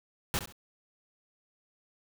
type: noise with echo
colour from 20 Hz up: pink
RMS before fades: -30 dBFS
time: 0.34-0.39 s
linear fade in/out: 0 ms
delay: 67 ms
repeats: 2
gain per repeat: -11 dB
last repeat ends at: 0.524 s
effects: none